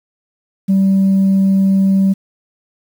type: tone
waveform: sine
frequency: 193.4 Hz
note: G3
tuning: 23 cents flat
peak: -7 dBFS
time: 0.68-2.14 s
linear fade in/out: 20 ms
effects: tanh soft clip ceiling -7 dBFS + 7-bit